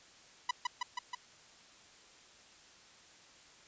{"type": "tone with echo", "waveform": "sawtooth", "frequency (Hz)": 987.8, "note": "B5", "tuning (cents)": 0, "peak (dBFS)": -25, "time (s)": [0.49, 0.51], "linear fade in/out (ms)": 5, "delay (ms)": 160, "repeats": 4, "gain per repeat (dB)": -2, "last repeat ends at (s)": 1.15, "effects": ["white hiss -59 dBFS RMS until 3.67 s", "resampled to 16000 Hz"]}